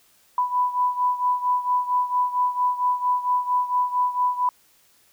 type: beating tone pair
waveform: sine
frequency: 991 / 995.4 Hz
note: B5 / B5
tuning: +6 / +13 cents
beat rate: 4.4 Hz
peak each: -21 / -25 dBFS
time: 0.38-4.49 s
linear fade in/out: 2 ms
effects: white hiss -59 dBFS RMS until 5.12 s